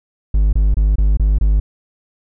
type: tone bursts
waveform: triangle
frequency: 51 Hz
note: G#1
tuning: 31 cents flat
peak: -8 dBFS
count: 6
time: 0.34-1.6 s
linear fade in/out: 5 ms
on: 190 ms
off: 24 ms
effects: none